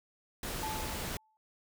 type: noise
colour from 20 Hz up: pink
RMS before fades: -38 dBFS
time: 0.43-1.17 s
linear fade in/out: 2 ms
type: tone with exponential decay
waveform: sine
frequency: 871 Hz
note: A5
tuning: 18 cents flat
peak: -33 dBFS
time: 0.63-1.37 s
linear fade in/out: 0 ms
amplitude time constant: 160 ms
effects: none